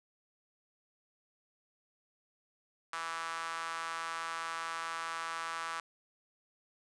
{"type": "tone with high-pass filter", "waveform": "sawtooth", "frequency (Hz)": 164.81, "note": "E3", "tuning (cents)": 0, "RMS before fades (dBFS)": -39, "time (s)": [2.93, 5.8], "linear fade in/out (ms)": 2, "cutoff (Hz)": 1200, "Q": 3.2, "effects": ["resampled to 22050 Hz", "10-bit"]}